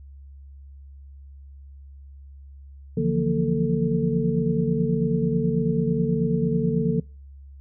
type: tone cluster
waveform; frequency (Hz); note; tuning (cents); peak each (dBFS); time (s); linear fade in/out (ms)
sine; 144.6 / 168 / 177.2 / 232.3 / 443.1; D3 / E3 / F3 / A#3 / A4; -27 / +33 / +25 / -6 / +12; -26; 2.97-7; 5
effects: noise-tail reverb RT60 0.4 s tail -26 dB re dry + added 69 Hz sine -41 dBFS peak until 7.6 s